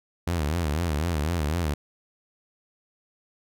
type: tone with vibrato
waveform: sawtooth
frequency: 79.9 Hz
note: D#2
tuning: 47 cents sharp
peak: -20 dBFS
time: 0.27-1.74 s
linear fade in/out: 5 ms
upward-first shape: sine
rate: 4 Hz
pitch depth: 170 cents each way
effects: none